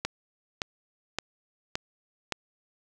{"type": "click train", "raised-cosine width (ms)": 0.2, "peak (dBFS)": -11, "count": 5, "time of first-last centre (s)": [0.05, 2.323], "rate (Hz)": 1.76, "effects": []}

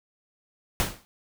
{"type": "noise with exponential decay", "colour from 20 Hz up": "pink", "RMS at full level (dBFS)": -22, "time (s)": [0.8, 1.05], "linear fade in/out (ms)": 0, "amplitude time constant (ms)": 53, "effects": []}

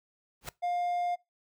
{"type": "noise with exponential growth", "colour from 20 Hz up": "pink", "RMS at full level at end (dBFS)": -33, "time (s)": [0.41, 0.49], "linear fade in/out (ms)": 2, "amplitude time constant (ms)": 17}
{"type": "tone", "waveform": "triangle", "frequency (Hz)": 706, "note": "F5", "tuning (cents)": 19, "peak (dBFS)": -26, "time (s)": [0.62, 1.16], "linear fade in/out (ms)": 20}
{"effects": ["noise-tail reverb RT60 0.2 s tail -22 dB re dry"]}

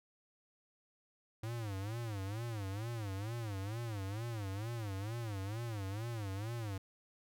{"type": "tone with vibrato", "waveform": "square", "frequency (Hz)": 106.7, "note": "G#2", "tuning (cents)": 47, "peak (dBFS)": -39, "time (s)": [1.43, 6.78], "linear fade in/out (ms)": 5, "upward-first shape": "sine", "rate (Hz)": 2.2, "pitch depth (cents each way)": 190, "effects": []}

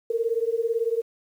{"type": "beating tone pair", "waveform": "sine", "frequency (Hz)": [450.6, 468.6], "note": ["A4", "A#4"], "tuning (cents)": [41, 9], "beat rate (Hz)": 18, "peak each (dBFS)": -25, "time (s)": [0.1, 1.02], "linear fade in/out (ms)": 5, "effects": ["9-bit"]}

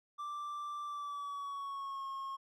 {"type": "tone with pitch glide", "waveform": "triangle", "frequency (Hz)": [1174.7, 1083.4], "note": ["D6", "C#6"], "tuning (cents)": [0, -40], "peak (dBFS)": -37, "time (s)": [0.18, 2.37], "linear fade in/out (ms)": 20, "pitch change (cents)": -140, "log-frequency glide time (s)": [0.85, 2.06], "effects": []}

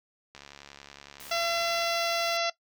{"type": "click train", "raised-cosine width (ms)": 0.2, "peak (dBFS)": -28, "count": 106, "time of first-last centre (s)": [0.35, 1.833], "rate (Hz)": 70.8}
{"type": "noise", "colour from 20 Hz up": "white", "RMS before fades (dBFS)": -46, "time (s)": [1.2, 2.37], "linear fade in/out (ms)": 2}
{"type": "harmonic tone", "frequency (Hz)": 678, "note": "E5", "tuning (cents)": 49, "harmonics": [1, 2, 3, 4, 5, 6, 7, 8, 9], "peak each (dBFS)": [-30, -33, -35, -36, -37, -38, -38, -39, -40], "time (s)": [1.31, 2.5], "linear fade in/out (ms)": 5}
{"effects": ["noise-tail reverb RT60 0.1 s tail -18 dB re dry"]}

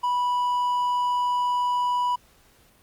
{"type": "tone with hard clipping", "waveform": "triangle", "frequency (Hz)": 983, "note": "B5", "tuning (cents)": -8, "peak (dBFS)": -22, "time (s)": [0.03, 2.16], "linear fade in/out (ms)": 10, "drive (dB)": 6, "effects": ["pink hiss -58 dBFS RMS until 2.82 s", "Opus 48 kbps"]}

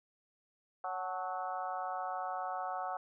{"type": "harmonic tone with a mistuned harmonic", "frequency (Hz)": 185, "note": "F#3", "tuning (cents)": 0, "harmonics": [3, 4, 5, 6, 7, 8], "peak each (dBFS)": [-46, -38, -44, -44, -43, -51], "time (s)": [0.84, 2.97], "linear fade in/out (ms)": 2, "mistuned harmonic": 5, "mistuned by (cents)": -73, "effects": []}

